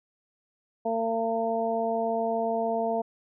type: harmonic tone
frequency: 227.1 Hz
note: A#3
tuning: 45 cents flat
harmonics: 1 / 2 / 3 / 4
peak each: -33 / -30 / -27 / -35 dBFS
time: 0.85-3.02 s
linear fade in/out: 10 ms
effects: none